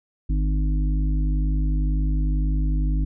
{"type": "harmonic tone", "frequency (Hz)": 51, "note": "G#1", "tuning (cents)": -31, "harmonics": [1, 3, 5, 6], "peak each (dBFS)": [-19, -29, -33, -35], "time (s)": [0.29, 3.05], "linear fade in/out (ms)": 10, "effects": []}